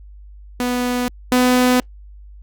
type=tone pair in turn; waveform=sawtooth; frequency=246.9 / 250.6 Hz; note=B3 / B3; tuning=0 / +25 cents; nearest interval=unison; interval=25 cents; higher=second; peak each=-14 / -8 dBFS; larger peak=second; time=0.6-1.08 / 1.32-1.8 s; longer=neither; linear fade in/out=0 ms; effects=added 50 Hz sine -37 dBFS peak until 2.42 s + Opus 48 kbps